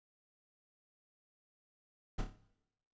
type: noise with echo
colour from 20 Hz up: brown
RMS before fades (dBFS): -34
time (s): 2.18-2.22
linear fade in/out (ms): 10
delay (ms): 29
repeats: 5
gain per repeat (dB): -6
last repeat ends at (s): 2.365
effects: noise-tail reverb RT60 0.9 s tail -18 dB re dry + resampled to 16000 Hz